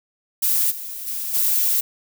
violet noise with level steps, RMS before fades -19 / -32 / -27 / -19 dBFS, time 0.42-1.81 s, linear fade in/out 10 ms, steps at 0.7 / 1.06 / 1.33 s, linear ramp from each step 20 ms, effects none

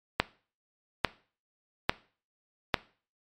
click train, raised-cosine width 0.3 ms, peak -5 dBFS, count 4, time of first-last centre 0.2-2.742 s, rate 1.18 Hz, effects noise-tail reverb RT60 0.4 s tail -19 dB re dry + MP3 64 kbps

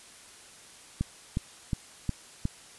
click train, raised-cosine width 5 ms, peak -15 dBFS, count 5, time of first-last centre 1.01-2.454 s, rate 2.77 Hz, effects white hiss -51 dBFS RMS until 2.78 s + resampled to 24000 Hz

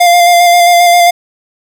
square tone with vibrato, 698.5 Hz, F5, in tune, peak -4 dBFS, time 0-1.11 s, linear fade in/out 10 ms, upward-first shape square, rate 7.5 Hz, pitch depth 16 cents each way, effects none

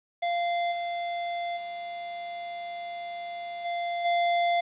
square tone with level steps, 693 Hz, F5, 14 cents flat, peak -26 / -30 / -35 / -29 / -23 dBFS, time 0.22-4.61 s, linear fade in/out 10 ms, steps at 0.71 / 1.56 / 3.64 / 4.04 s, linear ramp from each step 20 ms, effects resampled to 8000 Hz + 9-bit

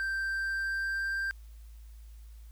triangle tone with pitch glide, 1568 to 1579.8 Hz, G6 to G6, 0 to +13 cents, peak -28 dBFS, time 0-1.31 s, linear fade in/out 0 ms, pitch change +13 cents, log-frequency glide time 0.19-1.2 s, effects added 55 Hz sine -46 dBFS peak until 2.51 s + white hiss -66 dBFS RMS until 2.51 s

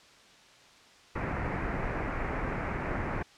pink low-pass noise, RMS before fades -33 dBFS, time 1.15-3.23 s, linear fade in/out 10 ms, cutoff 2300 Hz, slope 48 dB/octave, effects white hiss -56 dBFS RMS until 3.37 s + low-pass 5000 Hz 12 dB/octave

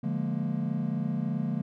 triangle chord, Bb dominant seventh, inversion first, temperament just, 145.68 / 174.81 / 209.8 / 233.1 Hz, D3 / F3 / Ab3 / Bb3, -14 / +2 / +18 / 0 cents, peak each -31 dBFS, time 0.03-1.62 s, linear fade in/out 10 ms, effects none

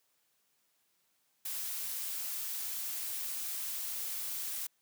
blue noise, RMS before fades -38 dBFS, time 1.45-4.67 s, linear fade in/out 5 ms, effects white hiss -75 dBFS RMS until 4.81 s + high-pass 100 Hz 12 dB/octave

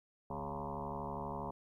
sine tone with frequency modulation, 554.4 Hz, C#5, in tune, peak -38 dBFS, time 0.3-1.51 s, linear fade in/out 5 ms, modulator 72.4 Hz, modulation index 6.7, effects 13-bit

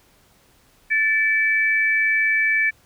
sine tone pair together, 1760 / 2302 Hz, A6 / D7, 0 / -35 cents, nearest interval perfect fourth, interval 465 cents, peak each -19 dBFS, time 0.9-2.71 s, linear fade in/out 20 ms, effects pink hiss -57 dBFS RMS until 2.85 s

